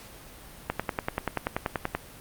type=click train; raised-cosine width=0.5 ms; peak=-11 dBFS; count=14; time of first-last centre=0.7-1.95 s; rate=10.4 Hz; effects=pink hiss -47 dBFS RMS until 2.2 s + Opus 48 kbps